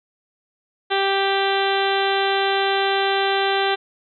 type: harmonic tone with a mistuned harmonic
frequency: 392 Hz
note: G4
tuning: in tune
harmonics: 1 / 2 / 3 / 4 / 5 / 6 / 7 / 8 / 9 / 10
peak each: -22 / -22 / -29 / -26 / -30 / -33 / -32 / -30 / -30 / -32 dBFS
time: 0.9-3.76 s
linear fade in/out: 20 ms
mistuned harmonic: 10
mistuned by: +18 cents
effects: none